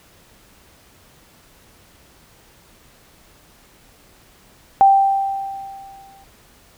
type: tone with exponential decay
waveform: sine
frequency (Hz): 784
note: G5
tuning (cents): 0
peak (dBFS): -6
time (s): 4.81-6.24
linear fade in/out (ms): 0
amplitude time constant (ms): 310
effects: pink hiss -51 dBFS RMS until 6.77 s